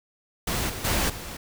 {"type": "noise with level steps", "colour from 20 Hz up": "pink", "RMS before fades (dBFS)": [-27, -34, -24, -37], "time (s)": [0.47, 1.37], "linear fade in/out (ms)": 5, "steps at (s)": [0.69, 0.84, 1.09], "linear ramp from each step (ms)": 10, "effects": []}